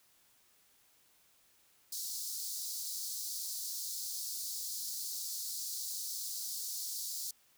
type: high-pass noise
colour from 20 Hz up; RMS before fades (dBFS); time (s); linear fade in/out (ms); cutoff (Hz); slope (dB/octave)
pink; -40; 1.92-7.31; 5; 4300; 48
effects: white hiss -68 dBFS RMS until 7.57 s

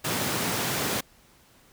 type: high-pass noise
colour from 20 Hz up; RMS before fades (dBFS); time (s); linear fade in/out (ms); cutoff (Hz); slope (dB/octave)
pink; -28; 0.04-1.01; 10; 110; 24
effects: pink hiss -58 dBFS RMS until 1.72 s

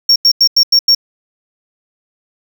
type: tone bursts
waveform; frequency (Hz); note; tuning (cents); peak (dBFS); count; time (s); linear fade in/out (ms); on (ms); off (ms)
triangle; 5520; F8; -21; -4; 6; 0.09-0.949; 5; 69; 89
effects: 7-bit

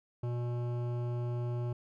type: tone with hard clipping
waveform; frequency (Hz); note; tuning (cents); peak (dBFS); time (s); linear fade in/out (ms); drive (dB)
sine; 120.8; B2; -38; -34; 0.23-1.73; 5; 14
effects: none

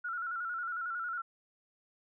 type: tone with vibrato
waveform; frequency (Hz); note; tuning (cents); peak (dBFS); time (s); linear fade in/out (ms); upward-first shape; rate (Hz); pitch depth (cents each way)
sine; 1396.9; F6; 0; -34; 0.04-1.22; 10; square; 11; 61
effects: none

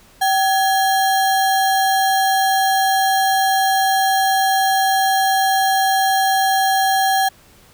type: tone with sample-and-hold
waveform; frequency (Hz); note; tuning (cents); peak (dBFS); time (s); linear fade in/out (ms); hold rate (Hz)
sine; 771; G5; -29; -13; 0.21-7.29; 10; 2450
effects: pink hiss -49 dBFS RMS until 7.73 s

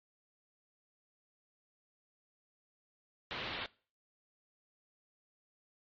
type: low-pass noise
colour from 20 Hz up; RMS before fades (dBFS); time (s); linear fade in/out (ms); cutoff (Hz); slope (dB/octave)
white; -41; 3.31-3.66; 0; 4000; 48
effects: noise-tail reverb RT60 0.4 s tail -22 dB re dry + MP3 32 kbps

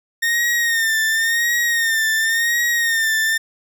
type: tone with vibrato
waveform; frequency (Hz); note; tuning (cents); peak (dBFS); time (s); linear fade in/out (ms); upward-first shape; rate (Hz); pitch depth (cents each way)
40% pulse; 1834; A#6; -29; -15; 0.22-3.38; 10; sine; 0.93; 61
effects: none

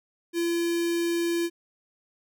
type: tone with notch filter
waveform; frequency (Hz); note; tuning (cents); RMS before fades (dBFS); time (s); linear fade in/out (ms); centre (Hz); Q
square; 340; F4; -46; -26; 0.33-1.5; 50; 1100; 1.6
effects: none

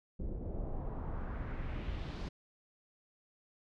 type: noise with low-pass filter sweep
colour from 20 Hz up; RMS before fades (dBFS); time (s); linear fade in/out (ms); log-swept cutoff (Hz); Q
brown; -39; 0.19-2.29; 10; 370 to 5000; 1.7
effects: none

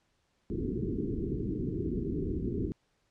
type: low-pass noise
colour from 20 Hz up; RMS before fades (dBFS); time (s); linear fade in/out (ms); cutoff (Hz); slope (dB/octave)
white; -33; 0.5-2.72; 0; 420; 96
effects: pink hiss -74 dBFS RMS until 3.1 s + low-pass 7000 Hz 12 dB/octave

